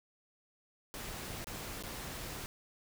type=noise with dropouts; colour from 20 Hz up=pink; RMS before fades=-43 dBFS; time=0.94-2.46 s; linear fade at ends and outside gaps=0 ms; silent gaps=1.444-1.47 / 1.825-1.836 s; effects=none